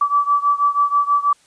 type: beating tone pair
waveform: sine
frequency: 1152 / 1158.2 Hz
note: D6 / D6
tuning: -34 / -24 cents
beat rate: 6.2 Hz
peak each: -16 / -18 dBFS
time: 0.01-1.33 s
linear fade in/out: 5 ms
effects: white hiss -55 dBFS RMS until 1.46 s + resampled to 22050 Hz